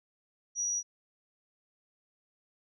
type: tone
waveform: sine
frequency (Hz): 5800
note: F#8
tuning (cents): -35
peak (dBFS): -29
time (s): 0.55-0.83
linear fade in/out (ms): 50
effects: none